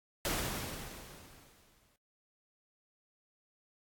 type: noise with exponential decay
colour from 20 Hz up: pink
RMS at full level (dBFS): -32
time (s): 0.25-1.96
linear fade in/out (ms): 1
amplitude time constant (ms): 370
effects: AAC 64 kbps